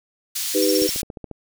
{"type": "high-pass noise", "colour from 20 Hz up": "pink", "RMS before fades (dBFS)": -26, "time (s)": [0.35, 1.02], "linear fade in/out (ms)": 10, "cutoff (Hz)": 4100, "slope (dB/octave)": 12}
{"type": "chord", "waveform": "sine", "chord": "Eb augmented", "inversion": "none", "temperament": "equal with one note detuned", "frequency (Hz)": [311.1, 392, 495.6], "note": ["Eb4", "G4", "B4"], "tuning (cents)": [0, 0, 6], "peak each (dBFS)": -21, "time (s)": [0.54, 0.88], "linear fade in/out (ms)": 20}
{"type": "tone bursts", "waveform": "sine", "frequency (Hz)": 5490, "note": "F8", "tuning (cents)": -31, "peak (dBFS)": -22, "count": 5, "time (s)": [0.62, 0.904], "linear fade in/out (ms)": 5, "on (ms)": 28, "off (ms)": 36}
{"type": "click train", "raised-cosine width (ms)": 2, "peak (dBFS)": -20, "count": 8, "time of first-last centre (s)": [0.82, 1.313], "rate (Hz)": 14.2}
{"effects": []}